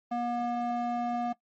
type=tone with band-pass filter; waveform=square; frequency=239.8 Hz; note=A#3; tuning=49 cents sharp; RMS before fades=-31 dBFS; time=0.11-1.33 s; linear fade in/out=10 ms; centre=620 Hz; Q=2.1; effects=noise-tail reverb RT60 0.1 s tail -19 dB re dry + MP3 32 kbps